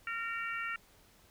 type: harmonic tone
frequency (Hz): 460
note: A#4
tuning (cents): -23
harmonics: 3 / 4 / 5 / 6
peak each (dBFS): -38 / -40 / -42 / -44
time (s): 0.07-0.76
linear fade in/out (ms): 2
effects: pink hiss -63 dBFS RMS until 1.3 s